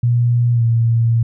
sine tone with pitch glide, 120 to 115.64 Hz, B2 to A#2, -49 to -13 cents, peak -11 dBFS, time 0.03-1.23 s, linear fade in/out 5 ms, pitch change -64 cents, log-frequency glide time 0.53-0.63 s, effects none

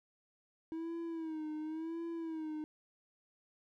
triangle tone with vibrato, 320.7 Hz, E4, 48 cents flat, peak -36 dBFS, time 0.72-2.64 s, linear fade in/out 0 ms, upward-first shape sine, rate 0.93 Hz, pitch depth 78 cents each way, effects none

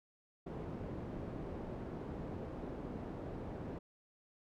white low-pass noise, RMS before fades -44 dBFS, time 0.46-3.79 s, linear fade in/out 10 ms, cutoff 390 Hz, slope 12 dB/octave, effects none

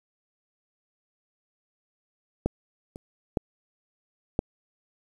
clicks, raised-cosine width 2 ms, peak -10 / -26 / -10 / -9 dBFS, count 4, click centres 2.46 / 2.959 / 3.372 / 4.391 s, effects 8-bit

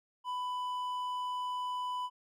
triangle tone with hard clipping, 996 Hz, B5, 14 cents sharp, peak -35 dBFS, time 0.24-2.1 s, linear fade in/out 50 ms, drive 9 dB, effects none

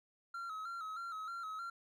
triangle tone with vibrato, 1326 Hz, E6, 10 cents sharp, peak -39 dBFS, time 0.34-1.7 s, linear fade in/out 5 ms, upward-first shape square, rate 3.2 Hz, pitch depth 62 cents each way, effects none

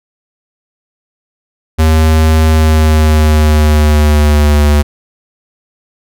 square tone with pitch glide, 79 to 73.71 Hz, D#2 to D2, +27 to +7 cents, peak -6 dBFS, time 1.78-4.83 s, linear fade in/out 20 ms, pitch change -120 cents, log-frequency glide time 2.47-4.62 s, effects none

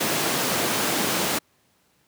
pink high-pass noise, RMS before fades -24 dBFS, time 0-1.39 s, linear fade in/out 10 ms, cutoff 180 Hz, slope 12 dB/octave, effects pink hiss -64 dBFS RMS until 2.07 s + high-pass 100 Hz 12 dB/octave

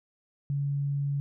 sine tone, 141.4 Hz, C#3, 35 cents sharp, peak -26 dBFS, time 0.5-1.2 s, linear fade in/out 0 ms, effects none

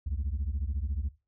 sine beating tone pair, 64 / 78 Hz, C2 / D#2, -38 / +5 cents, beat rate 14 Hz, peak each -30 / -30 dBFS, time 0.06-1.09 s, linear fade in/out 10 ms, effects noise-tail reverb RT60 0.3 s tail -18 dB re dry + tanh soft clip ceiling -26 dBFS

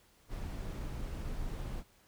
brown noise, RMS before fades -39 dBFS, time 0.28-1.84 s, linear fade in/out 50 ms, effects pink hiss -66 dBFS RMS until 2.07 s

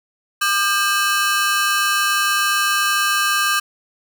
sawtooth ring-modulated tone, 1396.9 Hz, F6, in tune, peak -9 dBFS, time 0.41-3.6 s, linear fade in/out 10 ms, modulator 195 Hz, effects none

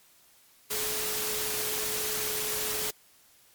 sine tone in noise, 427.9 Hz, A4, 48 cents flat, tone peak -38 dBFS, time 0.7-2.91 s, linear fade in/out 10 ms, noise white, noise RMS -31 dBFS, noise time 0.7-2.91 s, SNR -10 dB, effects white hiss -60 dBFS RMS until 3.54 s + MP3 96 kbps

